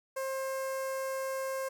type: tone with notch filter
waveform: sawtooth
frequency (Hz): 532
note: C5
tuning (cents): +29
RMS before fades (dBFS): -35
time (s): 0.16-1.69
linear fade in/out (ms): 10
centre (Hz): 3500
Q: 0.75
effects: none